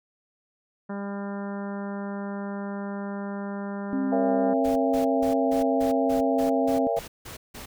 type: harmonic tone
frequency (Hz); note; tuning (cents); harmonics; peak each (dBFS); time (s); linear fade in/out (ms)
200; G3; +35; 1 / 2 / 3 / 4 / 5 / 6 / 7 / 8 / 9; -31 / -39 / -39 / -43 / -43 / -49 / -45 / -50 / -51; 0.89-4.54; 10
type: tone with vibrato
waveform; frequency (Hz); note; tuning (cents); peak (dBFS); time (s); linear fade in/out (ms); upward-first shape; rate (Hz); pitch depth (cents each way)
sine; 267; C4; +35; -24; 3.93-6.87; 0; sine; 4.4; 8
type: chord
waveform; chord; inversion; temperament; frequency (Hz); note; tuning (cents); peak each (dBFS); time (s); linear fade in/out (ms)
sine; A# diminished seventh; none; just; 466.2 / 559.4 / 671.3 / 805.5; A#4 / C#5 / E5 / G5; 0 / +16 / +31 / +47; -28 / -29 / -26 / -31; 4.12-6.99; 2
type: noise bursts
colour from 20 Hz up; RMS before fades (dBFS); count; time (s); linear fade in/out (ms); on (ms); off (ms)
pink; -40; 11; 4.64-7.66; 10; 120; 170
effects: none